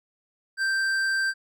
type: tone with hard clipping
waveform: triangle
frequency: 1568 Hz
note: G6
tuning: in tune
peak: -24 dBFS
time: 0.57-1.34 s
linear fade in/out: 50 ms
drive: 13 dB
effects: none